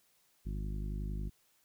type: harmonic tone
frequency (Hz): 51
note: G#1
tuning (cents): -31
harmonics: 1 / 2 / 3 / 4 / 5 / 6 / 7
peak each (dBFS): -36 / -45 / -44 / -47 / -53 / -56 / -55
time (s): 0.45-1.3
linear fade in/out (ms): 20
effects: white hiss -71 dBFS RMS until 1.64 s